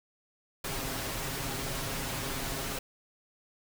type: noise with comb filter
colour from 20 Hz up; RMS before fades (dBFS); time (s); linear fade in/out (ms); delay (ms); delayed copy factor
pink; -35; 0.64-2.79; 5; 7.4; +0.6
effects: none